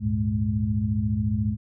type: tone cluster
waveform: sine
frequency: 72.8 / 100.9 / 115.1 / 211.7 Hz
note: D2 / G#2 / A#2 / G#3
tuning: -15 / -49 / -22 / +33 cents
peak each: -32 / -25 / -29 / -26 dBFS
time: 0-1.57 s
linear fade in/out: 50 ms
effects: none